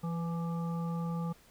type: harmonic tone with a mistuned harmonic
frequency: 168.6 Hz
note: E3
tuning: 39 cents sharp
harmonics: 1 / 3 / 5 / 7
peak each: -32 / -45 / -46 / -46 dBFS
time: 0.03-1.33 s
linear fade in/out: 10 ms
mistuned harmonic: 3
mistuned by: -27 cents
effects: pink hiss -61 dBFS RMS until 1.5 s